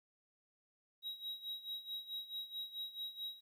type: tone with tremolo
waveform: triangle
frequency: 3831 Hz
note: A#7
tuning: 47 cents sharp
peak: -38 dBFS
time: 1.02-3.41 s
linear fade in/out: 50 ms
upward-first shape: sine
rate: 4.6 Hz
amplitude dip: 80%
effects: 13-bit